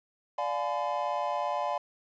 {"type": "chord", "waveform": "triangle", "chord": "D diminished seventh", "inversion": "none", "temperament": "just", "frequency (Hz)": [587.3, 704.8, 845.8, 1014.9], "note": ["D5", "F5", "Ab5", "Cb6"], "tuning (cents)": [0, 16, 31, 47], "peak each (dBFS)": -32, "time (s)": [0.38, 1.78], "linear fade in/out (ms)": 5, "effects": ["resampled to 16000 Hz", "10-bit"]}